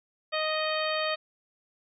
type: harmonic tone with a mistuned harmonic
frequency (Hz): 622.3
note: D#5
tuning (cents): 0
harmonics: 1 / 2 / 3 / 4 / 5 / 6 / 7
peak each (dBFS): -30 / -33 / -35 / -36 / -37 / -38 / -38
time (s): 0.32-1.16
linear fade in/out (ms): 20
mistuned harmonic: 7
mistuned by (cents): +16
effects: none